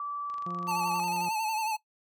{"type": "tone with pitch glide", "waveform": "sine", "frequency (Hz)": [1158, 1147.3], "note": ["D6", "D6"], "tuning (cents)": [-25, -41], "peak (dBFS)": -32, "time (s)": [0, 1], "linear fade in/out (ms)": 2, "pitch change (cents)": -16, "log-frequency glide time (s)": [0.23, 0.74]}
{"type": "click train", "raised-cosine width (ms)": 0.2, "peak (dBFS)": -34, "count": 24, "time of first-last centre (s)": [0.3, 1.247], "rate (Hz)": 24.3}
{"type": "harmonic tone", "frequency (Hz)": 175.7, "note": "F3", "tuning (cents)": 11, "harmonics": [1, 2, 3, 4, 5, 6, 7], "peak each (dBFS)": [-37, -44, -51, -52, -60, -59, -52], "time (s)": [0.46, 1.29], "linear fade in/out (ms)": 5}
{"type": "tone with vibrato", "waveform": "square", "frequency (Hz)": 876, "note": "A5", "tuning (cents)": -8, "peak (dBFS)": -29, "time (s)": [0.67, 1.77], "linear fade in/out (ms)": 20, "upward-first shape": "sine", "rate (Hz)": 11, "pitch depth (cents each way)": 55}
{"effects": ["noise-tail reverb RT60 0.1 s tail -18 dB re dry"]}